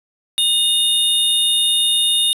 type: tone pair together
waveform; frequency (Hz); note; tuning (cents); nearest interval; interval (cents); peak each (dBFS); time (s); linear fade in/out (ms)
square; 2871 / 3663; F7 / A#7; +47 / -31; major third; 422; -22 / -15; 0.38-2.33; 0
effects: resampled to 32000 Hz + 9-bit